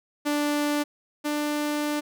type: tone pair in turn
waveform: sawtooth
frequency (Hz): 293.7 / 296.4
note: D4 / D4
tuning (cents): 0 / +16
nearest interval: unison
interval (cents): 16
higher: second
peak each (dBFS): -19 / -21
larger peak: first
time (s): 0.25-0.84 / 1.24-2.01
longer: second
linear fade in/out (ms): 20
effects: none